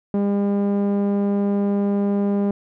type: tone with low-pass filter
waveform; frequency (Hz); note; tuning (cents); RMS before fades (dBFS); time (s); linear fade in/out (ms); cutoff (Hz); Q
sawtooth; 201.4; G3; +47; -20; 0.14-2.51; 2; 570; 0.72
effects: none